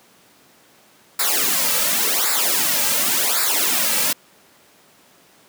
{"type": "noise with flanger", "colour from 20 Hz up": "white", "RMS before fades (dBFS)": -19, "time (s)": [1.19, 4.13], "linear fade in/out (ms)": 5, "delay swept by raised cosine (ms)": [0.32, 2.82], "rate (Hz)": 0.9, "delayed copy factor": -0.85, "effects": ["pink hiss -52 dBFS RMS until 5.48 s", "high-pass 200 Hz 12 dB/octave"]}